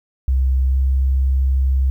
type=tone with pitch glide; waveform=sine; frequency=65.41 to 66.28 Hz; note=C2 to C2; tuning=0 to +23 cents; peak=-13 dBFS; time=0.28-1.9 s; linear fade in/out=0 ms; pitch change=+23 cents; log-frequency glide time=0.67-0.77 s; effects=9-bit